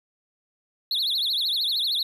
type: tone with vibrato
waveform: triangle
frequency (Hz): 3838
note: A#7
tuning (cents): +50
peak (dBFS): -21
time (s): 0.91-2.03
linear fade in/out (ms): 2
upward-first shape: triangle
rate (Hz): 13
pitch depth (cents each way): 270
effects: none